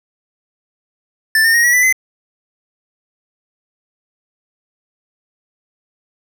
square tone with pitch steps, 1768 / 1819.8 / 1873.1 / 1928 / 1984.5 / 2043 Hz, A6 / A#6 / A#6 / B6 / B6 / C7, +8 / -42 / +8 / -42 / +8 / -42 cents, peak -10 dBFS, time 1.35-1.926 s, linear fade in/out 2 ms, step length 96 ms, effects none

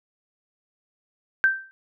sine tone with exponential decay, 1562 Hz, G6, 7 cents flat, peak -12 dBFS, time 1.44-1.71 s, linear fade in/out 0 ms, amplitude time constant 58 ms, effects none

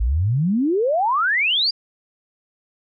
sine exponential sweep, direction up, 51 to 4942 Hz, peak -16 dBFS, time 0-1.71 s, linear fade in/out 10 ms, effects none

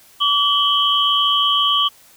sine tone cluster, 1148 / 3022 / 3237 Hz, D6 / F#7 / G#7, -40 / +36 / -45 cents, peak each -18 dBFS, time 0.2-1.89 s, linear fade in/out 20 ms, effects white hiss -49 dBFS RMS until 2.16 s

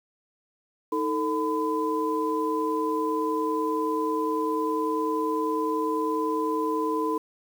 sine tone cluster, 314.7 / 444.8 / 1009 Hz, D#4 / A4 / B5, +20 / +19 / +37 cents, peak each -28 dBFS, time 0.92-7.18 s, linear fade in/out 5 ms, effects 8-bit

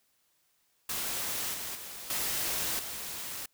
white noise with level steps, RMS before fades -34 / -38 / -43 / -32 / -39 dBFS, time 0.89-3.46 s, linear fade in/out 5 ms, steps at 1.54 / 1.75 / 2.1 / 2.79 s, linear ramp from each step 2 ms, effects white hiss -72 dBFS RMS until 3.53 s

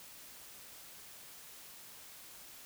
silence, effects white hiss -53 dBFS RMS until 2.65 s

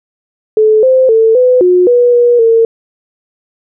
sine tone with pitch steps, 433 / 519 / 447 / 503 / 360.9 / 486.2 / 481.2 / 455.1 Hz, A4 / C5 / A4 / B4 / F#4 / B4 / B4 / A#4, -28 / -14 / +27 / +32 / -43 / -27 / -45 / -42 cents, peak -4 dBFS, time 0.57-2.65 s, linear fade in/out 2 ms, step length 260 ms, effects none

